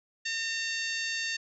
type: harmonic tone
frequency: 909 Hz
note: A#5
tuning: 44 cents flat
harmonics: 2 / 3 / 4 / 5 / 6 / 7 / 8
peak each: -34 / -36 / -40 / -37 / -44 / -41 / -47 dBFS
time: 0.25-1.37 s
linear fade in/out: 10 ms
effects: none